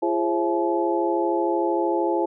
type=tone cluster; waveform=sine; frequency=340.5 / 413.6 / 534 / 670 / 858 Hz; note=F4 / G#4 / C5 / E5 / A5; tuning=-44 / -7 / +35 / +28 / -44 cents; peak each=-23 / -28 / -27 / -31 / -26 dBFS; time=0.02-2.26 s; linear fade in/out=10 ms; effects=none